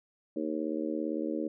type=harmonic tone; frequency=77.78 Hz; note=D#2; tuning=in tune; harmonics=3 / 4 / 5 / 6 / 7; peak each=-37 / -33 / -39 / -39 / -39 dBFS; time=0.36-1.48 s; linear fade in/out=5 ms; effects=none